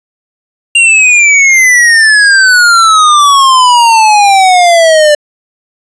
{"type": "exponential sweep", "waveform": "square", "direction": "down", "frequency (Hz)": [2797, 588], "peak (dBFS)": -3, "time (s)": [0.75, 5.15], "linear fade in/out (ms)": 5, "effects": ["resampled to 22050 Hz", "7-bit"]}